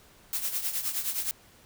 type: noise with tremolo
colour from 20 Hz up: blue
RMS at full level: -28 dBFS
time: 0.33-1.31 s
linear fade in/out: 0 ms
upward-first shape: triangle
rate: 9.6 Hz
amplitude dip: 75%
effects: pink hiss -57 dBFS RMS until 1.65 s